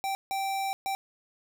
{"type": "tone bursts at uneven times", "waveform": "square", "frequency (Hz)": 780, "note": "G5", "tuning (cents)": -9, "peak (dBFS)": -29, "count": 3, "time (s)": [[0.04, 0.15], [0.31, 0.73], [0.86, 0.95]], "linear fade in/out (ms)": 0, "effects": []}